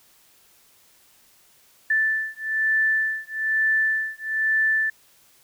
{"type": "beating tone pair", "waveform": "sine", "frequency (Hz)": [1760, 1761.1], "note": ["A6", "A6"], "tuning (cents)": [0, 1], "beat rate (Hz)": 1.1, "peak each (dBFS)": -23, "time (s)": [1.9, 4.9], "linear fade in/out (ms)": 5, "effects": ["white hiss -57 dBFS RMS until 5.43 s"]}